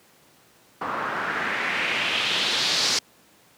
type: noise with low-pass filter sweep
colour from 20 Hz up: white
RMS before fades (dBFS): -25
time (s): 0.81-2.99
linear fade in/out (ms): 5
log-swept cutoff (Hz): 1100 to 5300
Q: 2.7
effects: pink hiss -56 dBFS RMS until 3.57 s + high-pass 150 Hz 12 dB/octave